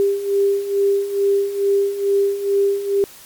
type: beating tone pair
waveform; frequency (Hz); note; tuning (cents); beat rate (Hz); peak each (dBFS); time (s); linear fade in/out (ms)
sine; 396.9 / 399.2; G4 / G4; +22 / +32; 2.3; -21 / -16; 0-3.04; 0
effects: white hiss -42 dBFS RMS until 3.25 s + MP3 96 kbps